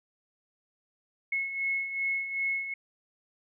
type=beating tone pair; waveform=sine; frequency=2181 / 2183.6 Hz; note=C#7 / C#7; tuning=-29 / -27 cents; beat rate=2.6 Hz; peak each=-36 / -29 dBFS; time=1.32-2.74 s; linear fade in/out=5 ms; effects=none